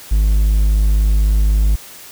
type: tone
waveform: triangle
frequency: 51.9 Hz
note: G#1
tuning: in tune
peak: -8 dBFS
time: 0.11-1.76 s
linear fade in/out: 10 ms
effects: white hiss -37 dBFS RMS until 2.11 s